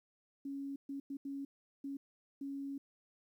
sine tone bursts at uneven times, 277.2 Hz, C#4, in tune, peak -39 dBFS, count 6, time 0.45-0.76 / 0.89-1 / 1.1-1.17 / 1.25-1.45 / 1.84-1.97 / 2.41-2.78 s, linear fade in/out 5 ms, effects 12-bit

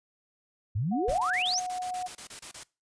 sine exponential sweep, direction up, 91 to 6640 Hz, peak -26 dBFS, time 0.75-1.6 s, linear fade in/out 10 ms
sine tone, 731 Hz, F#5, 21 cents flat, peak -31 dBFS, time 0.91-2.08 s, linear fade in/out 20 ms
brown noise with exponential decay, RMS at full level -33 dBFS, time 1.08-1.29 s, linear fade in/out 2 ms, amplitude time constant 45 ms
white noise bursts, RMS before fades -42 dBFS, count 13, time 1.09-2.635 s, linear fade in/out 5 ms, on 93 ms, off 28 ms
effects noise-tail reverb RT60 0.3 s tail -23 dB re dry + resampled to 22050 Hz

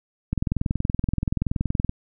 click train, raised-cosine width 5 ms, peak -10 dBFS, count 34, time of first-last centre 0.33-1.894 s, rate 21.1 Hz, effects none

